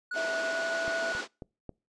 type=tone; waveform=triangle; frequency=1465 Hz; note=F#6; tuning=18 cents flat; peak=-30 dBFS; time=0.11-1.21 s; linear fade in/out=5 ms
type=band-pass noise; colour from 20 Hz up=pink; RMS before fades=-39 dBFS; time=0.13-1.28 s; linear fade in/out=50 ms; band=270 to 6500 Hz; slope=24 dB/octave
type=tone with pitch glide; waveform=sine; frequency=656 to 662.1 Hz; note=E5 to E5; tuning=-9 to +7 cents; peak=-31 dBFS; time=0.16-1.12 s; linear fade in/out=2 ms; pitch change=+16 cents; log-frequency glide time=0.44-0.72 s
type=click train; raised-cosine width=2 ms; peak=-27 dBFS; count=4; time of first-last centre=0.88-1.693 s; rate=3.69 Hz
effects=noise-tail reverb RT60 0.3 s tail -25 dB re dry + resampled to 22050 Hz